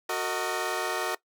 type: chord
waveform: 15% pulse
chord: D# minor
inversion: first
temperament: equal with one note detuned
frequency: 370 / 456.3 / 622.3 Hz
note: F#4 / A#4 / D#5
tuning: 0 / -37 / 0 cents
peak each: -25 / -26 / -27 dBFS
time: 0.09-1.15 s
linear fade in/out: 5 ms
effects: noise-tail reverb RT60 0.1 s tail -19 dB re dry